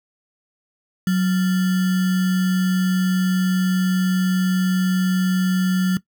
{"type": "tone with sample-and-hold", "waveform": "sine", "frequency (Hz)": 185, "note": "F#3", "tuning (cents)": 0, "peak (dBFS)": -15, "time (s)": [1.07, 5.97], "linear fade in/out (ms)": 2, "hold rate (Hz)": 1575, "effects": ["noise-tail reverb RT60 0.1 s tail -17 dB re dry"]}